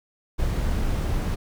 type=noise; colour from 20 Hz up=brown; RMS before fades=-24 dBFS; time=0.38-1.36 s; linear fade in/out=20 ms; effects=none